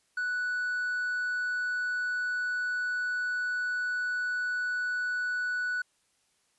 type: tone with hard clipping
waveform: sine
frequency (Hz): 1480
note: F#6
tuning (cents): 0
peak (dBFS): -29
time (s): 0.17-5.82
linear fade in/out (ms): 5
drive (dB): 2
effects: white hiss -71 dBFS RMS until 6.58 s + resampled to 24000 Hz